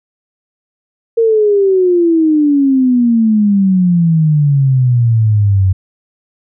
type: exponential sweep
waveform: sine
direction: down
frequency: 463.2 to 92.5 Hz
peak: -7 dBFS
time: 1.17-5.73 s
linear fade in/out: 10 ms
effects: none